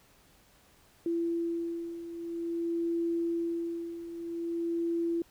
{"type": "beating tone pair", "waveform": "sine", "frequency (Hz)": [336.8, 337.3], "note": ["E4", "E4"], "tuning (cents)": [37, 40], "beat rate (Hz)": 0.5, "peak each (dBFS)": [-36, -31], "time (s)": [1.06, 5.22], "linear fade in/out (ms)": 2, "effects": ["pink hiss -62 dBFS RMS until 5.3 s"]}